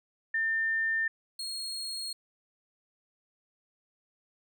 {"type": "tone pair in turn", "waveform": ["sine", "35% pulse"], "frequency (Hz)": [1800, 4281], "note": ["A6", "C8"], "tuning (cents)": [39, 39], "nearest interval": "octave + minor third", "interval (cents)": 1500, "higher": "second", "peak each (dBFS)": [-26, -33], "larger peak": "first", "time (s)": [[0.34, 1.08], [1.39, 2.13]], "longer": "neither", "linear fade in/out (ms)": 5, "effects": []}